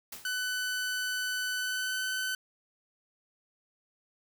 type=noise with exponential decay; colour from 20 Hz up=white; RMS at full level=-39 dBFS; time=0.12-0.42 s; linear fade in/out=5 ms; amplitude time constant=64 ms
type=tone with pitch glide; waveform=sawtooth; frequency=1500 to 1515.7 Hz; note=F#6 to F#6; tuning=+23 to +41 cents; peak=-27 dBFS; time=0.25-2.35 s; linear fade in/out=2 ms; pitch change=+18 cents; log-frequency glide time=1.54-2.02 s
effects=none